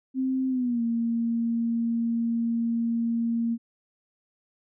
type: tone with pitch glide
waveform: sine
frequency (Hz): 261.6 to 231.7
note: C4 to A#3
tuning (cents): 0 to -10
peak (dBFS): -23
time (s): 0.14-3.58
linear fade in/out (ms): 50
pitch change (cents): -210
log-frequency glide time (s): 0.49-0.82
effects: none